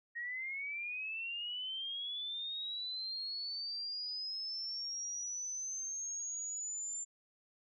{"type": "linear sweep", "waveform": "sine", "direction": "up", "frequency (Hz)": [1864.7, 7260], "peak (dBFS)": -38, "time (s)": [0.15, 7.05], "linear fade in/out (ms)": 20, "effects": []}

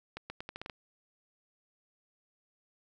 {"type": "accelerating click train", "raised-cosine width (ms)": 0.3, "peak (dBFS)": -24, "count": 8, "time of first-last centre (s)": [0.17, 0.698], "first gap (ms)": 130, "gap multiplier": 0.81, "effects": []}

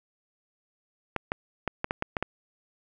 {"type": "clicks", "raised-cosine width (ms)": 0.5, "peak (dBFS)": -12, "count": 8, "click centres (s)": [1.163, 1.319, 1.677, 1.844, 1.909, 2.024, 2.168, 2.226], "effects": []}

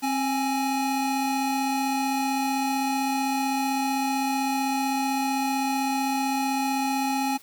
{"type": "tone pair together", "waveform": "square", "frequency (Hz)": [266.1, 834], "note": ["C4", "G#5"], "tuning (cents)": [29, 7], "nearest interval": "octave + minor sixth", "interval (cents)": 1978, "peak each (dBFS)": -27, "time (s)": [0.02, 7.38], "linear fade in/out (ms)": 20, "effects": ["white hiss -52 dBFS RMS until 7.42 s"]}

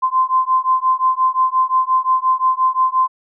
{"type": "beating tone pair", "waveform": "sine", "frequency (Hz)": [1034, 1039.7], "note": ["C6", "C6"], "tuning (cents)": [-21, -11], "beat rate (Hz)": 5.7, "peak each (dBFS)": -16, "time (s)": [0.02, 3.08], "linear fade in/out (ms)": 20, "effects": []}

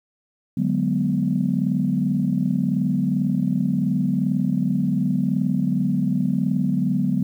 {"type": "chord", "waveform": "sine", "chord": "G# half-diminished seventh", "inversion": "second", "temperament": "equal", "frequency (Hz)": [146.83, 185, 207.7, 246.9], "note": ["D3", "F#3", "G#3", "B3"], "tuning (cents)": [0, 0, 0, 0], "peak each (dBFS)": [-25, -22, -25, -23], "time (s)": [0.57, 7.23], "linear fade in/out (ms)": 5, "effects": ["tanh soft clip ceiling -8 dBFS", "9-bit"]}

